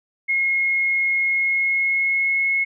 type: tone with pitch glide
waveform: sine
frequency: 2158 to 2177 Hz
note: C#7 to C#7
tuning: -47 to -32 cents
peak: -17 dBFS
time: 0.28-2.65 s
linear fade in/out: 20 ms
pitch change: +15 cents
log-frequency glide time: 1.22-2.47 s
effects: none